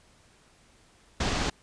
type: low-pass noise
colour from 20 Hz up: pink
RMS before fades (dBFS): -28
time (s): 1.2-1.5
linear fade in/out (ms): 5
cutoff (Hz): 6600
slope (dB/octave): 24
effects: pink hiss -60 dBFS RMS until 1.62 s + resampled to 22050 Hz